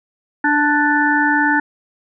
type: harmonic tone with a mistuned harmonic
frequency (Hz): 293.7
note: D4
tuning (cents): 0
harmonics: 1 / 3 / 5 / 6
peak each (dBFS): -18 / -18 / -18 / -18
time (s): 0.44-1.6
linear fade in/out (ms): 5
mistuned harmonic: 5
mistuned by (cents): +16
effects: none